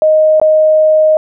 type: tone with dropouts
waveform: sine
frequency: 622.3 Hz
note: D#5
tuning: in tune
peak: -5 dBFS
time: 0.02-1.17 s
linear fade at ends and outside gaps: 1 ms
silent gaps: 0.399-0.415 s
effects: none